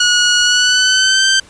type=tone with pitch glide; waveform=15% pulse; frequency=1454 to 1558.4 Hz; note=F#6 to G6; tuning=-31 to -11 cents; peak=-3 dBFS; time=0-1.4 s; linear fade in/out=5 ms; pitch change=+120 cents; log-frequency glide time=0.42-1.27 s; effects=pink hiss -43 dBFS RMS until 1.49 s + resampled to 22050 Hz